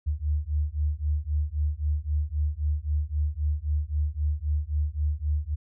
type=beating tone pair; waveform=sine; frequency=73.1 / 76.9 Hz; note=D2 / D#2; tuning=-7 / -20 cents; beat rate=3.8 Hz; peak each=-27 dBFS; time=0.06-5.56 s; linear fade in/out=20 ms; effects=none